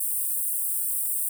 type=high-pass noise; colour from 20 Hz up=pink; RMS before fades=-27 dBFS; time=0-1.29 s; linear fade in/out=5 ms; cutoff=8300 Hz; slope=96 dB/octave; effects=none